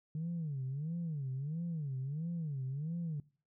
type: tone with vibrato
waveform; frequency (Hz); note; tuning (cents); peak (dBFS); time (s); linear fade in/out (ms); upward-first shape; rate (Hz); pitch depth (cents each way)
sine; 149.7; D3; +33; -34; 0.15-3.2; 2; sine; 1.5; 240
effects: noise-tail reverb RT60 0.4 s tail -22 dB re dry + tanh soft clip ceiling -32 dBFS